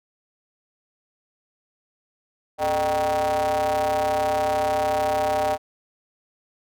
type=ring-modulated tone; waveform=square; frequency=84.4 Hz; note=E2; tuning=41 cents sharp; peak=-18 dBFS; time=2.58-5.58 s; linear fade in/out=50 ms; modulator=692 Hz; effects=none